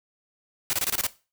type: noise bursts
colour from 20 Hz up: white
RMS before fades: -25 dBFS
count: 7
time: 0.7-1.067 s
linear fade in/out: 0 ms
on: 31 ms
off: 25 ms
effects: noise-tail reverb RT60 0.3 s tail -17 dB re dry